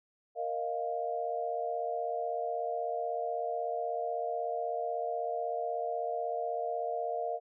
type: chord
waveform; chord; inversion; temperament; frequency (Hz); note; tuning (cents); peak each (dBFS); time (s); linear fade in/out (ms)
sine; Bb suspended fourth; none; equal; 466.2 / 622.3 / 698.5; Bb4 / Eb5 / F5; 0 / 0 / 0; -37 / -37 / -34; 0.35-7.4; 50
effects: none